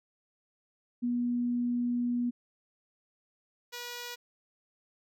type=tone pair in turn; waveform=sine / 5% pulse; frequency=242.3 / 483.6 Hz; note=B3 / B4; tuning=-33 / -36 cents; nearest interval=octave; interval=1197 cents; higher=second; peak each=-27 / -27 dBFS; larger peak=neither; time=1.02-2.31 / 3.72-4.16 s; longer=first; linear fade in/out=20 ms; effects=none